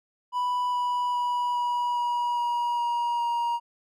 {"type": "tone with pitch steps", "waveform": "triangle", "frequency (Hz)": [987.8, 981.5, 975.3, 969.1, 963, 956.9, 950.9, 944.8], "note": ["B5", "B5", "B5", "B5", "B5", "A#5", "A#5", "A#5"], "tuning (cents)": [0, -11, -22, -33, -44, 45, 34, 23], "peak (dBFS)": -22, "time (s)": [0.32, 3.6], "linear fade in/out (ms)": 50, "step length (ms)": 410, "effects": []}